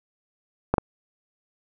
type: clicks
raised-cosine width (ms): 1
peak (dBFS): -5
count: 2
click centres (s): 0.74 / 0.782
effects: none